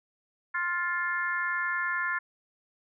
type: harmonic tone with a mistuned harmonic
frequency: 349.9 Hz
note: F4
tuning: 3 cents sharp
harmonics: 3 / 4 / 5 / 6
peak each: -34 / -32 / -30 / -39 dBFS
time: 0.54-2.19 s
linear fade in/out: 10 ms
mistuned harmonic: 6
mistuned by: +23 cents
effects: none